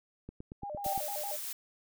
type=click train; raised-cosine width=3 ms; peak=-30 dBFS; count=7; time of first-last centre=0.29-0.977 s; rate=8.73 Hz
type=tone with vibrato; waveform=sine; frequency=697 Hz; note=F5; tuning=4 cents flat; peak=-37 dBFS; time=0.62-1.37 s; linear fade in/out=20 ms; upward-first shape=square; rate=6.5 Hz; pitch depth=260 cents each way
type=tone; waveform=sine; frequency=784 Hz; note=G5; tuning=in tune; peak=-31 dBFS; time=0.84-1 s; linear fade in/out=20 ms
type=noise with tremolo; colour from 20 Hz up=blue; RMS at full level=-38 dBFS; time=0.84-1.53 s; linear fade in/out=5 ms; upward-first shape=triangle; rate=6.5 Hz; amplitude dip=25%
effects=none